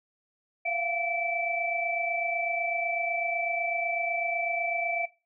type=tone cluster; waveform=sine; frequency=681 / 709 / 2319 Hz; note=F5 / F5 / D7; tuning=-44 / +26 / -22 cents; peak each=-32 / -35 / -28 dBFS; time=0.65-5.06 s; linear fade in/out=10 ms; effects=noise-tail reverb RT60 0.3 s tail -20 dB re dry